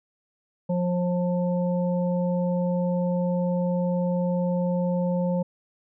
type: harmonic tone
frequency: 177.8 Hz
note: F3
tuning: 31 cents sharp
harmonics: 1 / 3 / 5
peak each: -23 / -27 / -37 dBFS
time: 0.69-5.43 s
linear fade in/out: 10 ms
effects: none